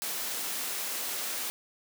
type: high-pass noise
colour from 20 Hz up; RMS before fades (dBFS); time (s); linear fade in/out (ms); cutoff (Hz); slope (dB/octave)
white; -34; 0.02-1.5; 0; 250; 12
effects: none